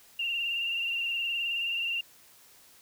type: tone with vibrato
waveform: sine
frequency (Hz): 2767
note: F7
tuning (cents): -17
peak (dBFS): -28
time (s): 0.19-2.01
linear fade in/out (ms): 5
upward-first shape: sine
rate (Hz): 19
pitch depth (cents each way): 41
effects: white hiss -57 dBFS RMS until 2.81 s